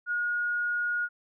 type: tone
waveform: sine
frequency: 1440 Hz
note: F#6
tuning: 47 cents flat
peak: -26 dBFS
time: 0.06-1.09 s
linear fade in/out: 50 ms
effects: none